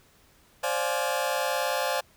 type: chord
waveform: sawtooth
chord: D half-diminished seventh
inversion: third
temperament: just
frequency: 528.6 / 587.3 / 704.8 / 845.8 Hz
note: C5 / D5 / F5 / Ab5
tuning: +18 / 0 / +16 / +31 cents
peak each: -26 / -27 / -28 / -28 dBFS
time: 0.63-2.01 s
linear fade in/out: 10 ms
effects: pink hiss -60 dBFS RMS until 2.16 s